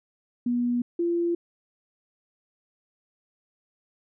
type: tone pair in turn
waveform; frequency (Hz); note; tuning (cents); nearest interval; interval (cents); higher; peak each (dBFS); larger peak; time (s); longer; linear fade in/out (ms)
sine; 242.4 / 342.8; B3 / F4; -32 / -32; tritone; 600; second; -22; neither; 0.46-0.82 / 0.99-1.35; neither; 5
effects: none